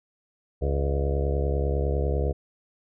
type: harmonic tone with a mistuned harmonic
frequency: 70 Hz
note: C#2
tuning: 18 cents sharp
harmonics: 1 / 2 / 3 / 4 / 5 / 6 / 7 / 8 / 9 / 10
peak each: -24 / -31 / -41 / -40 / -36 / -32 / -32 / -39 / -38 / -41 dBFS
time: 0.61-2.33 s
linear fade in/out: 20 ms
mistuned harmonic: 8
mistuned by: +56 cents
effects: none